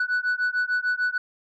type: beating tone pair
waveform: sine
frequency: 1480 / 1486.7 Hz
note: F#6 / F#6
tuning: 0 / +8 cents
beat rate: 6.7 Hz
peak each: -23 dBFS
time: 0-1.18 s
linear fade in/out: 5 ms
effects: tanh soft clip ceiling -19 dBFS